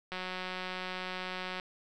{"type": "click train", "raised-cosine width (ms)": 0.3, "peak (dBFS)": -22, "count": 273, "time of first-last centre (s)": [0.12, 1.598], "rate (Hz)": 184, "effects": []}